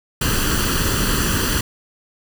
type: noise with comb filter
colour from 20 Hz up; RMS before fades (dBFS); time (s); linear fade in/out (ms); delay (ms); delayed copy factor
pink; -19; 0.21-1.61; 5; 0.67; +0.7
effects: none